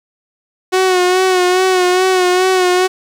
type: tone with vibrato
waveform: sawtooth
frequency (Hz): 367.8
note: F#4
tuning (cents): -10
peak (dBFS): -6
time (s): 0.72-2.88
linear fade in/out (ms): 20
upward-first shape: sine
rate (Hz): 2.4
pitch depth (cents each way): 40
effects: low-pass 9000 Hz 12 dB/octave + 7-bit